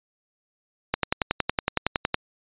click train, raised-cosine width 0.3 ms, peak -5 dBFS, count 14, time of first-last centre 0.94-2.144 s, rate 10.8 Hz, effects resampled to 8000 Hz

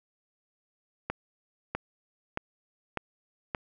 accelerating click train, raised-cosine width 0.5 ms, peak -15 dBFS, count 5, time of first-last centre 1.1-3.548 s, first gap 650 ms, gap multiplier 0.96, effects none

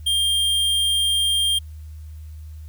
square tone, 3200 Hz, G7, 35 cents sharp, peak -18 dBFS, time 0.06-1.59 s, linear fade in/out 10 ms, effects added 77 Hz sine -34 dBFS peak until 2.68 s + white hiss -59 dBFS RMS until 2.68 s

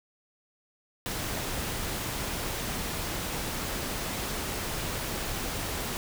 pink noise, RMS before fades -33 dBFS, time 1.06-5.97 s, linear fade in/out 0 ms, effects none

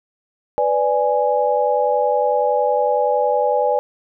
sine chord, G# diminished, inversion first, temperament equal with one note detuned, 496.5 / 587.3 / 830.6 Hz, B4 / D5 / G#5, +9 / 0 / 0 cents, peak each -19 dBFS, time 0.58-3.79 s, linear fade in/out 0 ms, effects none

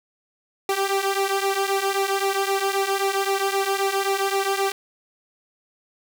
sawtooth tone with flanger, 392 Hz, G4, in tune, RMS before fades -23 dBFS, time 0.69-4.72 s, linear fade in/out 2 ms, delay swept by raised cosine 1.9 to 3.1 ms, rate 3.8 Hz, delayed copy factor -0.75, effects none

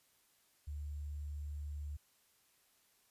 sine tone with sample-and-hold, 73.42 Hz, D2, in tune, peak -40 dBFS, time 0.67-1.97 s, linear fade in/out 10 ms, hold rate 7350 Hz, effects white hiss -72 dBFS RMS until 3.1 s + resampled to 32000 Hz

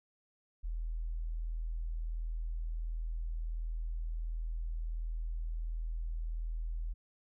sine tone, 40.71 Hz, E1, 21 cents flat, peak -34 dBFS, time 0.63-6.94 s, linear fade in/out 20 ms, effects none

